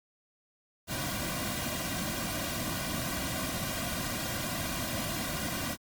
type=noise with comb filter; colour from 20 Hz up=pink; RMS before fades=-34 dBFS; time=0.87-5.77 s; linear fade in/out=50 ms; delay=2.3 ms; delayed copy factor=-0.9; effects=Opus 48 kbps